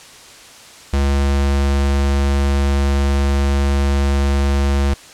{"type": "tone", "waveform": "square", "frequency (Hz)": 69.6, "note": "C#2", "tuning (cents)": 8, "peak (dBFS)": -14, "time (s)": [0.93, 4.94], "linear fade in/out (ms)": 5, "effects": ["white hiss -40 dBFS RMS until 5.13 s", "low-pass 8000 Hz 12 dB/octave"]}